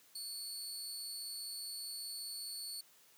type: tone with amplitude modulation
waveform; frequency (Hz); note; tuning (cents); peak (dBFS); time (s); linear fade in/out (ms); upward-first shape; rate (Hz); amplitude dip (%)
25% pulse; 4435; C#8; 0; -34; 0.15-2.81; 5; sine; 219; 75
effects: white hiss -65 dBFS RMS until 3.17 s + high-pass 150 Hz 12 dB/octave